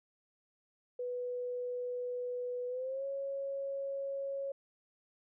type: tone with pitch glide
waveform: sine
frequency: 493.4 to 550.6 Hz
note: B4 to C#5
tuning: -2 to -12 cents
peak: -35 dBFS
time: 0.99-4.52 s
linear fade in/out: 5 ms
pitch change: +190 cents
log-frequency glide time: 2.68-3.05 s
effects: none